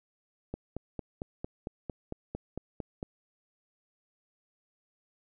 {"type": "click train", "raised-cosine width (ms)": 2, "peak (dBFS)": -22, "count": 12, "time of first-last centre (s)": [0.54, 3.029], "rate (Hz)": 4.42, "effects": []}